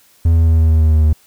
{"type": "tone with pitch steps", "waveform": "triangle", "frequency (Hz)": [82.6, 81.79, 80.99, 80.2, 79.42, 78.64, 77.87, 77.11], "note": ["E2", "E2", "E2", "E2", "D#2", "D#2", "D#2", "D#2"], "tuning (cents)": [4, -13, -30, -47, 36, 19, 2, -15], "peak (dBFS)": -6, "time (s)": [0.25, 1.13], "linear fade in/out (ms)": 5, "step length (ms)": 110, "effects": ["white hiss -51 dBFS RMS until 1.26 s"]}